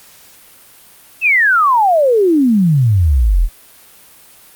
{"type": "exponential sweep", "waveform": "sine", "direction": "down", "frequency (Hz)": [2704, 35.94], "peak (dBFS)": -8, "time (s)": [1.21, 3.49], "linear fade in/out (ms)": 50, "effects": ["white hiss -43 dBFS RMS until 4.55 s", "Opus 48 kbps"]}